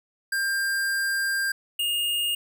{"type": "tone pair in turn", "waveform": "square", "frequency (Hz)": [1594, 2840], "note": ["G6", "F7"], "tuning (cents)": [28, 28], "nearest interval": "minor seventh", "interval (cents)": 1000, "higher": "second", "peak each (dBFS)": -24, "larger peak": "neither", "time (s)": [[0.32, 1.52], [1.79, 2.35]], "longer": "first", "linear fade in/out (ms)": 5, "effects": ["11-bit"]}